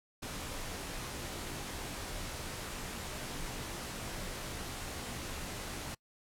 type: noise with comb filter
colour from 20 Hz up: pink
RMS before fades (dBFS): -41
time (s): 0.22-5.95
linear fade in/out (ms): 10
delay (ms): 19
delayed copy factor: -0.55
effects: noise-tail reverb RT60 0.1 s tail -26 dB re dry + low-pass 12000 Hz 12 dB/octave